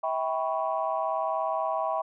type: chord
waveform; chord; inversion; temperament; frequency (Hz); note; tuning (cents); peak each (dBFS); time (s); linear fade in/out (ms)
sine; C# half-diminished seventh; first; equal with one note detuned; 647.2 / 784 / 987.8 / 1108.7; E5 / G5 / B5 / C#6; -32 / 0 / 0 / 0; -29 / -31 / -32 / -33; 0.03-2.02; 10
effects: tanh soft clip ceiling -15 dBFS